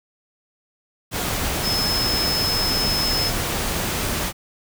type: tone in noise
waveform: sine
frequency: 5190 Hz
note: E8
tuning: 28 cents flat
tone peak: -21 dBFS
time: 1.62-3.32 s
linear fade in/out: 50 ms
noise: pink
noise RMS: -24 dBFS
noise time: 1.11-4.33 s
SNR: 0 dB
effects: none